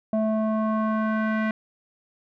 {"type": "tone with low-pass filter sweep", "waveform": "square", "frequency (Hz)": 218.1, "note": "A3", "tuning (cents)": -15, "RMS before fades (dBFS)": -24, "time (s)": [0.13, 1.51], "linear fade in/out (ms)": 2, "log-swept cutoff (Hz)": [690, 1900], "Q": 2.7, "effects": []}